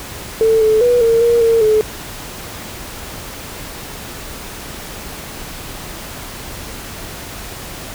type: tone with pitch steps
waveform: triangle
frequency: 445.5 / 435.3 / 486.4 / 458.4 / 470.1 / 456.9 / 430.8 Hz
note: A4 / A4 / B4 / A#4 / A#4 / A#4 / A4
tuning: +22 / -19 / -26 / -29 / +15 / -35 / -37 cents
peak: -5 dBFS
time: 0.41-1.81 s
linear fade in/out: 0 ms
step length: 200 ms
effects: tanh soft clip ceiling -7 dBFS + pink hiss -30 dBFS RMS until 7.94 s